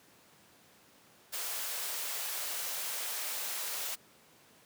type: high-pass noise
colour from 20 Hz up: white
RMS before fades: -37 dBFS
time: 1.32-3.96 s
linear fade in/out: 20 ms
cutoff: 460 Hz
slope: 24 dB/octave
effects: pink hiss -61 dBFS RMS until 4.65 s + high-pass 150 Hz 12 dB/octave